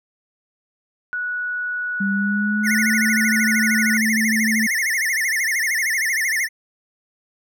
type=tone; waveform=sine; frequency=1469 Hz; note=F#6; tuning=13 cents flat; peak=-22 dBFS; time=1.13-3.97 s; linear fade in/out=0 ms
type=tone with pitch glide; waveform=sine; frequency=198.3 to 220 Hz; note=G3 to A3; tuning=+20 to 0 cents; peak=-19 dBFS; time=2-4.67 s; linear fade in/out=10 ms; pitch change=+180 cents; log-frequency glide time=2.12-2.86 s
type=tone with vibrato; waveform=square; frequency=1951 Hz; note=B6; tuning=22 cents flat; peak=-19 dBFS; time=2.63-6.49 s; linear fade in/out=50 ms; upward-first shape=sine; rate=13 Hz; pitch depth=190 cents each way
effects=none

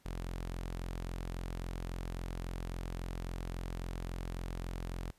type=tone; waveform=sawtooth; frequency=43.65 Hz; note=F1; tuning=in tune; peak=-34 dBFS; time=0.05-5.11 s; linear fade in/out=10 ms; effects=pink hiss -69 dBFS RMS until 5.18 s + resampled to 32000 Hz

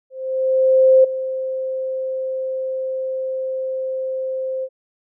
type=tone with ADSR envelope; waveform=sine; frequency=523.3 Hz; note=C5; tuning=in tune; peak=-7 dBFS; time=0.1-4.69 s; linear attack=940 ms; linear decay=8 ms; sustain=-14 dB; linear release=55 ms; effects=none

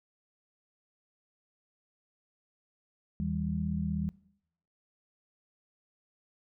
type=tone cluster; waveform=sine; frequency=80.8 / 162.6 / 199 Hz; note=E2 / E3 / G3; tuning=-34 / -23 / +26 cents; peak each=-36 / -34 / -33 dBFS; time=3.2-4.09 s; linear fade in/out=0 ms; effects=noise-tail reverb RT60 0.7 s tail -20 dB re dry

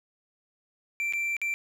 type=tone with dropouts; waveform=triangle; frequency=2349 Hz; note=D7; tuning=in tune; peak=-25 dBFS; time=1-1.54 s; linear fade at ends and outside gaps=0 ms; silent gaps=1.125-1.135 / 1.367-1.416 s; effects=none

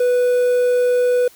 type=tone with quantisation; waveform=triangle; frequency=493.9 Hz; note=B4; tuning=in tune; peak=-11 dBFS; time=0-1.28 s; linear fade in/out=5 ms; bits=6; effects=white hiss -48 dBFS RMS until 1.35 s

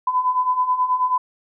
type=beating tone pair; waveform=sine; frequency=1000 / 1009.3 Hz; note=B5 / B5; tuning=+21 / +37 cents; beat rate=9.3 Hz; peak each=-23 / -18 dBFS; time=0.07-1.18 s; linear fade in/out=5 ms; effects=none

